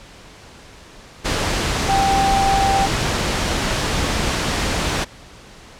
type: tone in noise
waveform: sine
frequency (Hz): 784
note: G5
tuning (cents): 0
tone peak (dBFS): -15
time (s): 1.88-2.87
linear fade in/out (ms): 20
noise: pink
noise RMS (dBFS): -20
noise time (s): 1.24-5.05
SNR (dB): +2
effects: pink hiss -42 dBFS RMS until 5.79 s + low-pass 7000 Hz 12 dB/octave